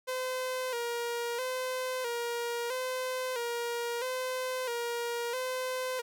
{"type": "tone with vibrato", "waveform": "sawtooth", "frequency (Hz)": 492.3, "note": "B4", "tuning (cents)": -6, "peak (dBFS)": -28, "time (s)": [0.07, 6.02], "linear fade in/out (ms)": 20, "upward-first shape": "square", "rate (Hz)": 0.76, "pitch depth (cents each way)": 69, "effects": []}